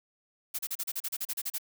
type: noise bursts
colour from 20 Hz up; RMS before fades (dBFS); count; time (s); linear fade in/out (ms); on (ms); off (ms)
blue; -33; 13; 0.54-1.584; 10; 48; 35
effects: none